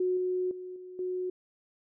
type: tone with level steps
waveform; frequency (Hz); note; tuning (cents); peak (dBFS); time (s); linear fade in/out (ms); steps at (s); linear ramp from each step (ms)
sine; 366; F#4; -19; -25 / -27 / -38 / -42 / -30; 0-1.3; 5; 0.17 / 0.51 / 0.76 / 0.99; 2
effects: none